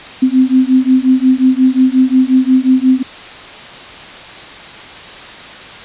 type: beating tone pair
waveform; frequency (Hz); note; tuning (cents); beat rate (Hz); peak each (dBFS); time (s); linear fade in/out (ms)
sine; 256.1 / 261.7; C4 / C4; -37 / 0; 5.6; -10; 0.22-3.03; 10
effects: white hiss -31 dBFS RMS until 5.84 s + resampled to 8000 Hz